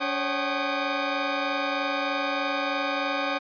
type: tone cluster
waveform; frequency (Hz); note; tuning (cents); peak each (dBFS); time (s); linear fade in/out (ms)
20% pulse; 283.1 / 543 / 765 / 1230; C#4 / C#5 / G5 / D#6; +37 / -36 / -42 / -20; -26; 0-3.39; 20
effects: resampled to 11025 Hz